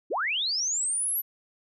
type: linear sweep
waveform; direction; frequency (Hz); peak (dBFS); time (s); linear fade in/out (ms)
sine; up; 240.1 to 12000; -25; 0.1-1.22; 20
effects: none